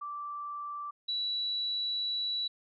sine tone pair in turn, 1169 / 3932 Hz, D6 / B7, -8 / -8 cents, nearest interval octave + major sixth, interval 2100 cents, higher second, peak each -36 / -30 dBFS, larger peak second, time 0.01-0.91 / 1.08-2.48 s, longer second, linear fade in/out 10 ms, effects none

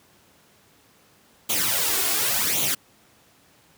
white noise with flanger, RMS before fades -23 dBFS, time 1.49-2.75 s, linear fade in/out 10 ms, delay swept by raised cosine 0.29 to 2.79 ms, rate 0.9 Hz, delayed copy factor +0.7, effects pink hiss -57 dBFS RMS until 3.77 s + high-pass 100 Hz 12 dB/octave

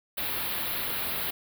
white band-stop noise, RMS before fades -31 dBFS, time 0.17-1.31 s, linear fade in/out 10 ms, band 4300 to 11000 Hz, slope 48 dB/octave, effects none

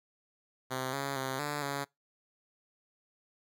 5% pulse tone with pitch steps, 130.3 / 138.7 / 132.4 / 146.7 / 140.6 Hz, C3 / C#3 / C3 / D3 / C#3, -7 / +1 / +21 / -2 / +25 cents, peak -22 dBFS, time 0.7-1.85 s, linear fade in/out 20 ms, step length 230 ms, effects noise-tail reverb RT60 0.2 s tail -25 dB re dry

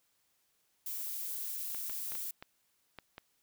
violet noise, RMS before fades -39 dBFS, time 0.86-2.31 s, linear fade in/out 5 ms
clicks, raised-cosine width 0.3 ms, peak -29 dBFS, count 7, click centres 1.747 / 1.898 / 2.12 / 2.153 / 2.425 / 2.987 / 3.181 s
effects white hiss -75 dBFS RMS until 3.42 s

